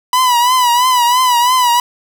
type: tone with vibrato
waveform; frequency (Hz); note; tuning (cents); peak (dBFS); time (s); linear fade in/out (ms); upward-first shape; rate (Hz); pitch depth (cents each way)
45% pulse; 987.8; B5; 0; -9; 0.13-1.8; 2; triangle; 3; 84
effects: none